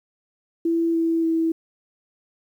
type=tone with pitch steps; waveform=sine; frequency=332.9 / 329.6 / 326.4 Hz; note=E4 / E4 / E4; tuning=+17 / 0 / -17 cents; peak=-18 dBFS; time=0.65-1.52 s; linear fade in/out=5 ms; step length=290 ms; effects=9-bit